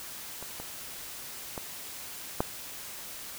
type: clicks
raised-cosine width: 1 ms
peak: -27 / -25 / -21 / -11 dBFS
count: 4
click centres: 0.426 / 0.6 / 1.578 / 2.405 s
effects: white hiss -42 dBFS RMS until 3.38 s